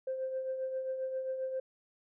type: tone with tremolo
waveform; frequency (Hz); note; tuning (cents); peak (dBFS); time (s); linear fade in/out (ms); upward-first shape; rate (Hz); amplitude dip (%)
sine; 523.3; C5; 0; -30; 0.07-1.6; 5; triangle; 7.5; 55
effects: tanh soft clip ceiling -28 dBFS